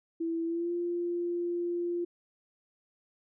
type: tone with pitch glide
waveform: sine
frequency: 331 to 347.3 Hz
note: E4 to F4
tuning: +7 to -10 cents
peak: -29 dBFS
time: 0.2-2.05 s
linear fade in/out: 10 ms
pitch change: +83 cents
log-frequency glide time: 0.45-0.72 s
effects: none